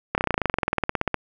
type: slowing click train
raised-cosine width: 0.5 ms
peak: -6 dBFS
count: 23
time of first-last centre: 0.15-1.143 s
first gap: 29 ms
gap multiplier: 1.04
effects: none